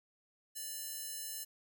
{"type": "tone with high-pass filter", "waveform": "square", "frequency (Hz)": 587, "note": "D5", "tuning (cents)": -1, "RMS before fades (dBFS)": -43, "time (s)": [0.55, 1.45], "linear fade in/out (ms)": 20, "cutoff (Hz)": 7100, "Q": 0.56, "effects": []}